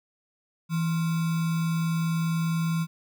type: tone with sample-and-hold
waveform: sine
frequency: 164.81 Hz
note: E3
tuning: in tune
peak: -23 dBFS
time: 0.69-2.87 s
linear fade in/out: 50 ms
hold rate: 1225 Hz
effects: none